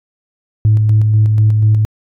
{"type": "tone with tremolo", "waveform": "sine", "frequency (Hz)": 107.6, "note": "A2", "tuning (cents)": -38, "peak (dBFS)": -5, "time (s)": [0.65, 1.85], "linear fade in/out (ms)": 0, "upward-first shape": "square", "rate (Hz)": 4.1, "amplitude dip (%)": 30, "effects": ["tanh soft clip ceiling -3 dBFS"]}